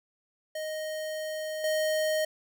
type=tone with level steps; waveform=square; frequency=622.3 Hz; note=D#5; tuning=in tune; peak=-33 / -26 dBFS; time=0.55-2.25 s; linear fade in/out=5 ms; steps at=1.64 s; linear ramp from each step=2 ms; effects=none